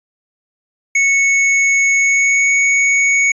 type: tone with pitch glide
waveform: square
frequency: 2209 to 2227 Hz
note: C#7 to C#7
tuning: -7 to +7 cents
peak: -11 dBFS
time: 0.95-3.32 s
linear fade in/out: 5 ms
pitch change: +14 cents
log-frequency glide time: 1.96-2.54 s
effects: resampled to 22050 Hz